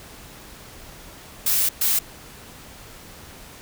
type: noise bursts at uneven times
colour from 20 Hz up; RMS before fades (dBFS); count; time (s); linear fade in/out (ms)
blue; -20; 2; 1.46-1.69 / 1.81-1.99; 5
effects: pink hiss -43 dBFS RMS until 3.61 s